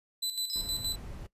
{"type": "tone with tremolo", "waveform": "sawtooth", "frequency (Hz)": 4004, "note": "B7", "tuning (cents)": 23, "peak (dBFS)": -27, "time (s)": [0.22, 0.96], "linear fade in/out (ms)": 10, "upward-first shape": "square", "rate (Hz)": 6.4, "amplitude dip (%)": 60}
{"type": "tone with exponential decay", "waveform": "sine", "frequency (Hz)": 5090, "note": "D#8", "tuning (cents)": 39, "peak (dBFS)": -33, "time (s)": [0.5, 0.79], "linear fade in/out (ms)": 0, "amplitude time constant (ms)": 62}
{"type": "noise", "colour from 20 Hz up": "brown", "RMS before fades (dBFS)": -42, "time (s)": [0.55, 1.27], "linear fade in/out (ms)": 10}
{"effects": ["noise-tail reverb RT60 0.1 s tail -18 dB re dry", "resampled to 32000 Hz"]}